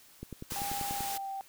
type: click train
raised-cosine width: 3 ms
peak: -27 dBFS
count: 9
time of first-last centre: 0.23-1.007 s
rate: 10.3 Hz
type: noise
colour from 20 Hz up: white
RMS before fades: -38 dBFS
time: 0.5-1.18 s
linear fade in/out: 10 ms
type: tone with pitch glide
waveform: sine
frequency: 803 to 781 Hz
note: G5 to G5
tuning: +41 to -7 cents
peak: -35 dBFS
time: 0.56-1.41 s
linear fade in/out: 0 ms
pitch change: -48 cents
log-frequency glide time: 0.95-1.29 s
effects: white hiss -58 dBFS RMS until 1.48 s